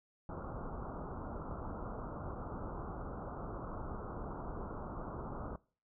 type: low-pass noise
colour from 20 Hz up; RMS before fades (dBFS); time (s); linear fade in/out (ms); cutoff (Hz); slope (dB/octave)
pink; -43; 0.29-5.56; 2; 1400; 96
effects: noise-tail reverb RT60 0.4 s tail -22 dB re dry